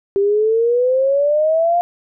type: exponential sweep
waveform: sine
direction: up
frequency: 392 to 707 Hz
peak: -12 dBFS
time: 0.16-1.81 s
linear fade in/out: 0 ms
effects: none